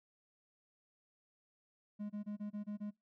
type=tone bursts; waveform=triangle; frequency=207.7 Hz; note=G#3; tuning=in tune; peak=-37 dBFS; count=7; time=1.99-2.91 s; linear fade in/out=20 ms; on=110 ms; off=25 ms; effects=noise-tail reverb RT60 0.2 s tail -24 dB re dry